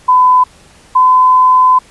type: tone pair in turn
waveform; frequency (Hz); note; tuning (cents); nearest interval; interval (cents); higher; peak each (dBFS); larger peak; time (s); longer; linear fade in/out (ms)
sine; 1007 / 1016.3; B5 / B5; +33 / +49; unison; 16; second; -4; neither; 0.08-0.44 / 0.95-1.79; second; 10
effects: pink hiss -43 dBFS RMS until 1.9 s + resampled to 24000 Hz